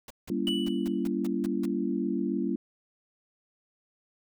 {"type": "noise bursts", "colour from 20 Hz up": "pink", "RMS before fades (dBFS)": -44, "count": 9, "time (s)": [0.08, 1.656], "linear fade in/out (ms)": 2, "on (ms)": 24, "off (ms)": 170}
{"type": "chord", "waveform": "sine", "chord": "G diminished seventh", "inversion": "none", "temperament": "just", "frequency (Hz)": [196, 235.2, 282.2, 338.7], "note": ["G3", "Bb3", "Db4", "Fb4"], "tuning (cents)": [0, 16, 31, 47], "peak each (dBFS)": -32, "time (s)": [0.3, 2.56], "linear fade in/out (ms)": 2}
{"type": "tone with exponential decay", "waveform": "triangle", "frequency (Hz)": 2960, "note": "F#7", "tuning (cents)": 0, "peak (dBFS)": -25, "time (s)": [0.47, 1.07], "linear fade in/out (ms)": 2, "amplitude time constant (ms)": 130}
{"effects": []}